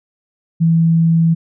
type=tone; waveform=sine; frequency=164.81 Hz; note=E3; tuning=in tune; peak=-9 dBFS; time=0.6-1.35 s; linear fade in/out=20 ms; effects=none